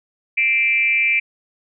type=tone with frequency modulation; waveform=sine; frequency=2349 Hz; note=D7; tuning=in tune; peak=-14 dBFS; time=0.37-1.2 s; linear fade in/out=10 ms; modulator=251 Hz; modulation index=0.71; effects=none